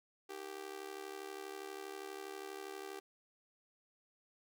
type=tone with amplitude modulation; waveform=sawtooth; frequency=391.1 Hz; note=G4; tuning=4 cents flat; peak=-37 dBFS; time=0.29-3 s; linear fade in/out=10 ms; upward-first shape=sine; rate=72.4 Hz; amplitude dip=85%; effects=none